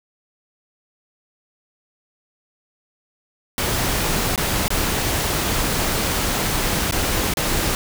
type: noise with dropouts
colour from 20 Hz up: pink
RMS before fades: -21 dBFS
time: 3.58-7.75 s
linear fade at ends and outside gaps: 1 ms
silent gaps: 4.36-4.377 / 4.681-4.704 / 6.911-6.923 / 7.338-7.371 s
effects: none